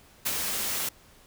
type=noise with ADSR envelope; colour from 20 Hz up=white; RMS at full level=-26 dBFS; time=0.25-0.89 s; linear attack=16 ms; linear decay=34 ms; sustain=-4 dB; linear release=5 ms; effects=pink hiss -56 dBFS RMS until 1.26 s